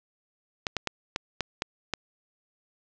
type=clicks; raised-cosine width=0.2 ms; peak=-10 dBFS; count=7; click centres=0.668 / 0.767 / 0.873 / 1.161 / 1.407 / 1.621 / 1.937 s; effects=low-pass 7000 Hz 12 dB/octave